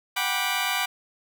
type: chord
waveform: 15% pulse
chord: G major seventh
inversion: third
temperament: just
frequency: 735 / 784 / 980 / 1176 Hz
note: F#5 / G5 / B5 / D6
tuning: -12 / 0 / -14 / +2 cents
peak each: -24 dBFS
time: 0.16-0.86 s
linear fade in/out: 10 ms
effects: none